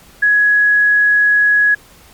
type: tone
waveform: sine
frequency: 1675 Hz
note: G#6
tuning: 14 cents sharp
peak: -8 dBFS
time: 0.22-1.75 s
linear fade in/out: 10 ms
effects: pink hiss -44 dBFS RMS until 2.13 s + MP3 96 kbps